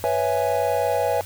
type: chord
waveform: triangle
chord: C# minor seventh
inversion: third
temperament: equal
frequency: 493.9 / 554.4 / 659.3 / 830.6 Hz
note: B4 / C#5 / E5 / G#5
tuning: 0 / 0 / 0 / 0 cents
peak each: -23 dBFS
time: 0.04-1.21 s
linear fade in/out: 0 ms
effects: added 94 Hz sine -38 dBFS peak until 1.25 s + white hiss -41 dBFS RMS until 1.25 s